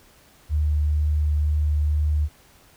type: tone with vibrato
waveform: sine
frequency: 75.1 Hz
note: D2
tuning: 39 cents sharp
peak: -18 dBFS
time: 0.49-2.29 s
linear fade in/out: 50 ms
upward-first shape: sine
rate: 2.1 Hz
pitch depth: 9 cents each way
effects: pink hiss -54 dBFS RMS until 2.76 s